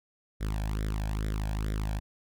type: tone with flanger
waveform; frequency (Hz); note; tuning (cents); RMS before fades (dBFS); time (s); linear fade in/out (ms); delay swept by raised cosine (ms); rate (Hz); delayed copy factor
sawtooth; 52.6; G#1; +23; -31; 0.4-2; 20; 0.54 to 1.25; 2.3; +0.8
effects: none